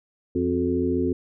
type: harmonic tone with a mistuned harmonic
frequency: 87.31 Hz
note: F2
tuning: in tune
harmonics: 1 / 2 / 3 / 4 / 5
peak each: -30 / -35 / -24 / -25 / -29 dBFS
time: 0.35-1.13 s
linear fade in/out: 5 ms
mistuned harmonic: 4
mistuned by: +64 cents
effects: none